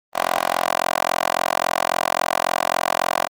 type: tone with high-pass filter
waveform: 10% pulse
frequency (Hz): 43.65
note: F1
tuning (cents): 0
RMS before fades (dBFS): -21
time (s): 0.13-3.29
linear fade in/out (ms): 50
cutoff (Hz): 780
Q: 2.7
effects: Opus 24 kbps